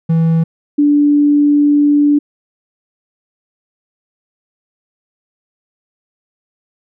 triangle / sine tone pair in turn, 163.6 / 291.5 Hz, E3 / D4, -13 / -13 cents, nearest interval minor seventh, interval 1000 cents, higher second, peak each -7 dBFS, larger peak neither, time 0.09-0.44 / 0.78-2.19 s, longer second, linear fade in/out 10 ms, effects none

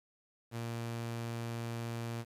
sawtooth tone, 116.54 Hz, A#2, in tune, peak -33 dBFS, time 0.51-2.25 s, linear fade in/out 50 ms, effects resampled to 32000 Hz + 10-bit

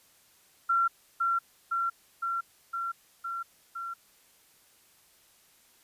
sine tone with echo, 1365 Hz, F6, 40 cents flat, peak -22 dBFS, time 0.69-0.88 s, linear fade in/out 10 ms, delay 510 ms, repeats 6, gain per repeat -2 dB, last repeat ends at 3.94 s, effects white hiss -62 dBFS RMS until 5.83 s + resampled to 32000 Hz

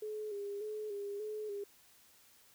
sine tone with vibrato, 415.6 Hz, G#4, 1 cent sharp, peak -38 dBFS, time 0.02-1.64 s, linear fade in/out 5 ms, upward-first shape square, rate 1.7 Hz, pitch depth 47 cents each way, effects white hiss -64 dBFS RMS until 2.54 s

